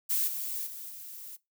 violet noise with level steps, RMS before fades -28 / -35 / -42 / -44 dBFS, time 0.09-1.37 s, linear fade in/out 20 ms, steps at 0.27 / 0.66 / 0.89 s, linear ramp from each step 10 ms, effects noise-tail reverb RT60 0.2 s tail -20 dB re dry

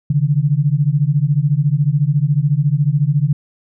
sine beating tone pair, 138.59 / 152.59 Hz, C#3 / D#3, 0 / -33 cents, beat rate 14 Hz, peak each -15 dBFS, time 0.1-3.33 s, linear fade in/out 5 ms, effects none

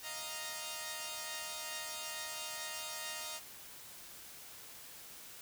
5% pulse chord, Eb suspended second, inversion none, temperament equal, 622.3 / 698.5 / 932.3 Hz, Eb5 / F5 / Bb5, 0 / 0 / 0 cents, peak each -34 / -37 / -32 dBFS, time 0.02-3.41 s, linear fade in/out 50 ms, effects white hiss -52 dBFS RMS until 5.41 s

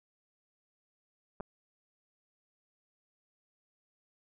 clicks, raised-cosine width 1 ms, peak -29 / -26 dBFS, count 2, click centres 1.402 / 1.407 s, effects none

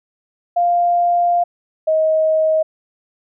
sine tone pair in turn, 698.5 / 631 Hz, F5 / D#5, 0 / +24 cents, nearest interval major second, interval 176 cents, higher first, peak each -12 dBFS, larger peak neither, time 0.56-1.44 / 1.87-2.63 s, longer first, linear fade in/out 10 ms, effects none

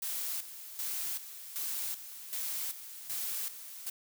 blue noise with tremolo, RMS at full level -36 dBFS, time 0.02-3.9 s, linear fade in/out 5 ms, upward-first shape square, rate 1.3 Hz, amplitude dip 70%, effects none

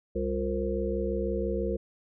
harmonic tone with a mistuned harmonic, 66 Hz, C2, 16 cents sharp, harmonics 1 / 3 / 5 / 7 / 8, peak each -33 / -34 / -33 / -32 / -35 dBFS, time 0.15-1.77 s, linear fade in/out 10 ms, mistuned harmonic 5, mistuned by +120 cents, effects none

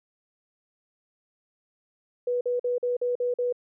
sine tone bursts, 490 Hz, B4, 14 cents flat, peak -23 dBFS, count 7, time 2.27-3.526 s, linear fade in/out 5 ms, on 140 ms, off 46 ms, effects none

